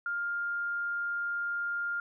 sine tone, 1404 Hz, F6, 9 cents sharp, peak -30 dBFS, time 0.06-2 s, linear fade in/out 2 ms, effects none

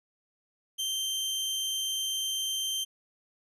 sawtooth tone, 3136 Hz, G7, in tune, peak -26 dBFS, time 0.78-2.85 s, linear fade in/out 20 ms, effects resampled to 32000 Hz

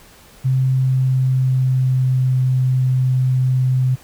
sine tone with pitch glide, 130.81 to 128.86 Hz, C3 to C3, 0 to -26 cents, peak -13 dBFS, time 0.44-3.96 s, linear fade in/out 20 ms, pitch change -26 cents, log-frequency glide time 0.65-2.35 s, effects pink hiss -46 dBFS RMS until 4.03 s

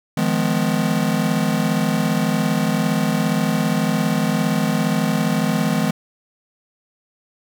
square chord, F half-diminished seventh, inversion third, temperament just, 157.15 / 174.61 / 209.5 / 251.4 Hz, Eb3 / F3 / Ab3 / Cb4, +18 / 0 / +15 / +31 cents, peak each -24 / -24 / -22 / -24 dBFS, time 0.17-5.91 s, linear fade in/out 5 ms, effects none

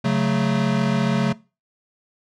square chord, F# minor, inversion second, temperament equal, 138.59 / 185 / 220 Hz, C#3 / F#3 / A3, 0 / 0 / 0 cents, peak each -23 dBFS, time 0.04-1.33 s, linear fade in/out 10 ms, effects noise-tail reverb RT60 0.3 s tail -21 dB re dry + low-pass 5000 Hz 12 dB/octave

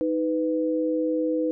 sine tone pair together, 314 / 498.4 Hz, D#4 / B4, +16 / +16 cents, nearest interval minor sixth, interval 800 cents, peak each -24 / -25 dBFS, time 0.01-1.51 s, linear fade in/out 0 ms, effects none

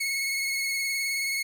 sawtooth tone with vibrato, 2187 Hz, C#7, 24 cents flat, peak -23 dBFS, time 0-1.43 s, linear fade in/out 10 ms, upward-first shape triangle, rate 19 Hz, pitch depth 32 cents each way, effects none

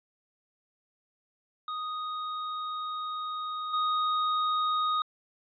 square tone with level steps, 1244.5 Hz, D#6, in tune, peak -33 / -26 dBFS, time 1.68-5.02 s, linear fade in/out 2 ms, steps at 3.73 s, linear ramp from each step 10 ms, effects resampled to 11025 Hz

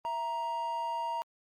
triangle tone pair together, 662.6 / 937 Hz, E5 / A#5, +9 / +9 cents, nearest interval tritone, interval 600 cents, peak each -39 / -30 dBFS, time 0.05-1.22 s, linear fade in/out 0 ms, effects Opus 48 kbps

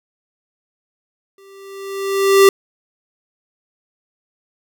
square tone with exponential growth, 392 Hz, G4, in tune, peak -5 dBFS, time 1.38-2.49 s, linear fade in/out 2 ms, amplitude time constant 240 ms, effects none

